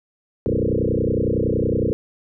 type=tone with frequency modulation; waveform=sine; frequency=280 Hz; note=C#4; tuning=18 cents sharp; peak=-17 dBFS; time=0.46-1.93 s; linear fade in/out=0 ms; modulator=30.8 Hz; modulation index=7.2; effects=none